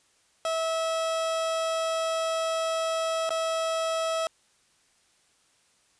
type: tone with dropouts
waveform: 30% pulse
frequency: 650 Hz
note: E5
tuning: 24 cents flat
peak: -23 dBFS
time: 0.45-4.27 s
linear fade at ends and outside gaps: 1 ms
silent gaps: 3.293-3.305 s
effects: white hiss -65 dBFS RMS until 5.99 s + resampled to 22050 Hz